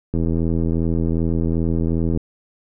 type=click train; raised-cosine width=3 ms; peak=-9 dBFS; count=169; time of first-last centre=0.14-2.174 s; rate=82.6 Hz; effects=none